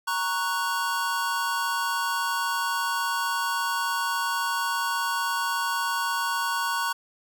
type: chord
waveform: square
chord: F# major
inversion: first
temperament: equal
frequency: 932.3 / 1108.7 / 1480 Hz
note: A#5 / C#6 / F#6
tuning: 0 / 0 / 0 cents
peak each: -30 dBFS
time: 0.07-6.93 s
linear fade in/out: 10 ms
effects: none